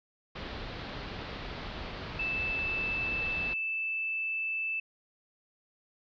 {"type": "low-pass noise", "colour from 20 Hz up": "pink", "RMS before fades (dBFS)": -40, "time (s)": [0.35, 3.54], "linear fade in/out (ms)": 10, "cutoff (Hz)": 4600, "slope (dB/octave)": 48}
{"type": "tone", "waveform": "sine", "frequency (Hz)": 2637, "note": "E7", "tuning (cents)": 0, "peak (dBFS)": -30, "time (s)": [2.19, 4.8], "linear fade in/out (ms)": 5}
{"effects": []}